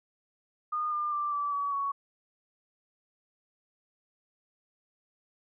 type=tone with pitch steps; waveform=sine; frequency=1222 / 1200.3 / 1179 / 1158.1 / 1137.5 / 1117.3 Hz; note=D#6 / D6 / D6 / D6 / C#6 / C#6; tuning=-32 / +37 / +6 / -25 / +44 / +13 cents; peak=-28 dBFS; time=0.72-1.92 s; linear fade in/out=10 ms; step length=200 ms; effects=none

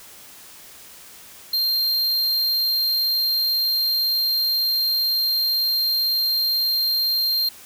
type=tone; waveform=square; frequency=4186 Hz; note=C8; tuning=in tune; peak=-19 dBFS; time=1.53-7.49 s; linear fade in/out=5 ms; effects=white hiss -44 dBFS RMS until 7.65 s

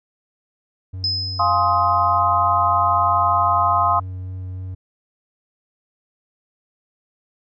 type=tone with vibrato; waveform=triangle; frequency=92.7 Hz; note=F#2; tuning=4 cents sharp; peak=-25 dBFS; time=0.93-4.75 s; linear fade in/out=10 ms; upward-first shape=sine; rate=3.3 Hz; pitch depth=9 cents each way
type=tone with exponential decay; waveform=sine; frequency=5100 Hz; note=D#8; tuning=42 cents sharp; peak=-17 dBFS; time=1.04-2.19 s; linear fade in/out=1 ms; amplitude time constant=250 ms
type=chord; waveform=sine; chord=F minor seventh; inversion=none; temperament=equal with one note detuned; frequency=698.5 / 830.6 / 1046.5 / 1256.1 Hz; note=F5 / Ab5 / C6 / Eb6; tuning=0 / 0 / 0 / +16 cents; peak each=-21 / -24 / -18 / -19 dBFS; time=1.39-4 s; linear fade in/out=10 ms
effects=none

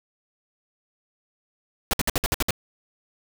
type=noise bursts; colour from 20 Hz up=pink; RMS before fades=-22 dBFS; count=8; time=1.91-2.507 s; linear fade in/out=0 ms; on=23 ms; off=59 ms; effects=none

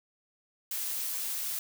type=noise; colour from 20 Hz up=blue; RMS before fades=-34 dBFS; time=0.71-1.59 s; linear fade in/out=2 ms; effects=none

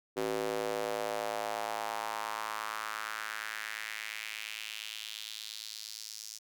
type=tone with high-pass filter sweep; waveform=square; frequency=54.3 Hz; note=A1; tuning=22 cents flat; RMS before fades=-38 dBFS; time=0.16-6.39 s; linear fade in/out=20 ms; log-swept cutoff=380 to 5700 Hz; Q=2.6; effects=none

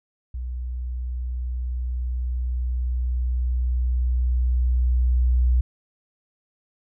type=tone with level ramp; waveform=sine; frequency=61.74 Hz; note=B1; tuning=in tune; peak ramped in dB=-27 to -15 dBFS; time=0.34-5.61 s; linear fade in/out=5 ms; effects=none

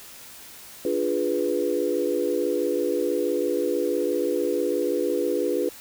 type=chord; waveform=sine; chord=D diminished seventh; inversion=none; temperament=equal; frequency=293.7 / 349.2 / 415.3 / 493.9 Hz; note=D4 / F4 / Ab4 / Cb5; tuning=0 / 0 / 0 / 0 cents; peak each=-29 / -27 / -27 / -26 dBFS; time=0.85-5.69 s; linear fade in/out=2 ms; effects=white hiss -44 dBFS RMS until 5.8 s

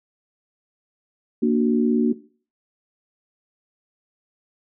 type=chord; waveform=sine; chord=Bb augmented; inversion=none; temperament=equal; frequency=233.1 / 293.7 / 370 Hz; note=Bb3 / D4 / F#4; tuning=0 / 0 / 0 cents; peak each=-18 / -22 / -22 dBFS; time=1.42-2.13 s; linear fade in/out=10 ms; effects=noise-tail reverb RT60 0.4 s tail -17 dB re dry

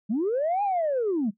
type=linear two-way sweep; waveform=sine; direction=up then down; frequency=190.8 to 833 to 190.8 Hz; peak=-21 dBFS; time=0.09-1.31 s; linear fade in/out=20 ms; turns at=0.63 s; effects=noise-tail reverb RT60 0.1 s tail -18 dB re dry + tanh soft clip ceiling -19 dBFS

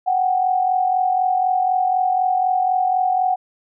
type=tone pair together; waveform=sine; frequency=740 / 784 Hz; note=F#5 / G5; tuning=0 / 0 cents; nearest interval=minor second; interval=100 cents; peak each=-16 / -23 dBFS; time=0.06-3.36 s; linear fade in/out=20 ms; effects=none

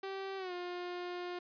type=tone with pitch glide; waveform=sawtooth; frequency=387.5 to 355.3 Hz; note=G4 to F4; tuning=-20 to +30 cents; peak=-35 dBFS; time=0.03-1.39 s; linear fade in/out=5 ms; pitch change=-150 cents; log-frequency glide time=0.37-0.53 s; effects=resampled to 11025 Hz

